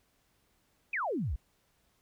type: exponential sweep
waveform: sine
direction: down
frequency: 2613 to 50.5 Hz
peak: -30 dBFS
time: 0.93-1.36 s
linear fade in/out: 5 ms
effects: pink hiss -72 dBFS RMS until 2.01 s